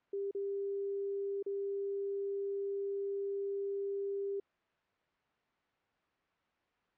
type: tone with dropouts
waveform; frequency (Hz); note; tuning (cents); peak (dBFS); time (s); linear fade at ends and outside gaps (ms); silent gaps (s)
sine; 397.5; G4; +24; -34; 0.13-4.4; 5; 0.311-0.348 / 1.427-1.462
effects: white hiss -75 dBFS RMS until 6.97 s + low-pass 2000 Hz 12 dB/octave